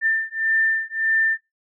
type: beating tone pair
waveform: sine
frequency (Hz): 1788 / 1789.7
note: A6 / A6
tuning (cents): +27 / +29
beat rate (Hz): 1.7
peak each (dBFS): -21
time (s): 0.01-1.38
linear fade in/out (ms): 50
effects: noise-tail reverb RT60 0.2 s tail -25 dB re dry